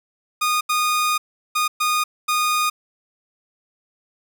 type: tone bursts at uneven times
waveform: sawtooth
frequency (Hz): 1230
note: D#6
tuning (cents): -20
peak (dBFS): -14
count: 5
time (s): 0.41-0.61 / 0.69-1.18 / 1.55-1.68 / 1.8-2.04 / 2.28-2.7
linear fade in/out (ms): 10
effects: none